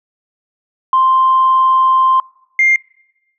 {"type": "tone pair in turn", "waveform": "sine", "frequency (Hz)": [1046.5, 2110], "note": ["C6", "C7"], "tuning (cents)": [0, 14], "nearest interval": "octave", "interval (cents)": 1214, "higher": "second", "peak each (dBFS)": -7, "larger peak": "neither", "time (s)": [[0.93, 2.2], [2.59, 2.76]], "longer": "first", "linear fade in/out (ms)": 2, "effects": ["noise-tail reverb RT60 1.0 s tail -26 dB re dry", "tanh soft clip ceiling -3 dBFS"]}